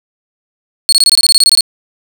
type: tone bursts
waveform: 35% pulse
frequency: 4349 Hz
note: C#8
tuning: 34 cents flat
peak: -3 dBFS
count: 13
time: 0.89-1.608 s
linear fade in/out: 0 ms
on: 34 ms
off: 23 ms
effects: none